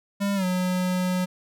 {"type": "tone with pitch glide", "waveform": "square", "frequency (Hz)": [200.2, 182.53], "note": ["G3", "F#3"], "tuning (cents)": [37, -23], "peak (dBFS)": -23, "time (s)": [0.2, 1.26], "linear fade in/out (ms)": 20, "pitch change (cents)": -160, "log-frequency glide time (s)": [0.35, 0.45], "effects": []}